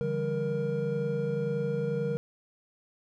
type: tone cluster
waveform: triangle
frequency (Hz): 145.3 / 167.2 / 196.6 / 470.3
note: D3 / E3 / G3 / A#4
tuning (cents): -18 / +25 / +5 / +15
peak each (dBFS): -31 / -35 / -34 / -28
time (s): 0.01-2.17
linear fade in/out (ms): 0
effects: none